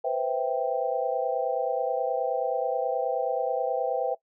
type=chord; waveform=sine; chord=C major seventh; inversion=third; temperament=equal; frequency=493.9 / 523.3 / 659.3 / 784 Hz; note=B4 / C5 / E5 / G5; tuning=0 / 0 / 0 / 0 cents; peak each=-30 dBFS; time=0.04-4.15 s; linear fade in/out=10 ms; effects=noise-tail reverb RT60 0.1 s tail -20 dB re dry